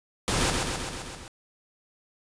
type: noise with echo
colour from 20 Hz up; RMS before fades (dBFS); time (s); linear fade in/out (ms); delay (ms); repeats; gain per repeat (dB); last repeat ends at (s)
pink; -25; 0.28-0.5; 0; 130; 6; -3; 1.28
effects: resampled to 22050 Hz